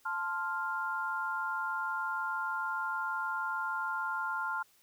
sine chord, F major, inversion first, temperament equal, 880 / 1046.5 / 1396.9 Hz, A5 / C6 / F6, 0 / 0 / 0 cents, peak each -38 / -38 / -34 dBFS, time 0.05-4.63 s, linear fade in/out 10 ms, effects white hiss -66 dBFS RMS until 4.82 s

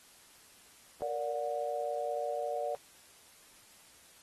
sine chord, Bb augmented, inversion none, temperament just, 466.2 / 582.7 / 728.4 Hz, Bb4 / D5 / F#5, 0 / -14 / -27 cents, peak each -38 / -35 / -37 dBFS, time 1.02-2.75 s, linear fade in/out 0 ms, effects white hiss -59 dBFS RMS until 4.22 s + AAC 32 kbps

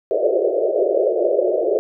white band-pass noise, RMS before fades -18 dBFS, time 0.11-1.79 s, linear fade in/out 0 ms, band 350 to 640 Hz, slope 96 dB/octave, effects none

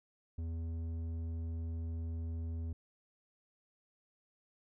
square tone with low-pass filter, 82.41 Hz, E2, in tune, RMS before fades -39 dBFS, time 0.38-2.73 s, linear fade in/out 5 ms, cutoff 260 Hz, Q 0.63, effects none

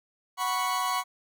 40% pulse chord, F# suspended fourth, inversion none, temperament equal with one note detuned, 740 / 983.8 / 1108.7 Hz, F#5 / B5 / C#6, 0 / -7 / 0 cents, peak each -32 / -30 / -28 dBFS, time 0.37-1.04 s, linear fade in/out 50 ms, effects none

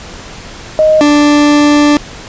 sine / 40% pulse tone pair in turn, 622.3 / 293.7 Hz, D#5 / D4, 0 / 0 cents, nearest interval octave + minor second, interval 1300 cents, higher first, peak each -4 dBFS, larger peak neither, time 0.79-1.01 / 1.01-1.97 s, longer second, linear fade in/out 0 ms, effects pink hiss -29 dBFS RMS until 2.28 s + resampled to 16000 Hz

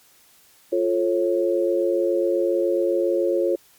sine chord, F augmented, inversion none, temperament just, 349.2 / 436.5 / 545.7 Hz, F4 / A4 / C#5, 0 / -14 / -27 cents, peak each -21 / -25 / -22 dBFS, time 0.72-3.56 s, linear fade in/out 10 ms, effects white hiss -55 dBFS RMS until 3.78 s + MP3 96 kbps

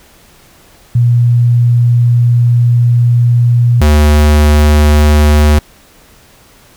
sine / square tone pair in turn, 120 / 74.79 Hz, B2 / D2, -49 / +32 cents, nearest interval minor sixth, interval 819 cents, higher first, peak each -5 dBFS, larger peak neither, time 0.95-3.81 / 3.81-5.59 s, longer first, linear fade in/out 5 ms, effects pink hiss -43 dBFS RMS until 6.76 s

